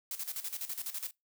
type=noise with tremolo; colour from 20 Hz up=blue; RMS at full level=-37 dBFS; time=0.11-1.11 s; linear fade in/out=2 ms; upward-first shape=square; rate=12 Hz; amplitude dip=75%; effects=noise-tail reverb RT60 0.2 s tail -24 dB re dry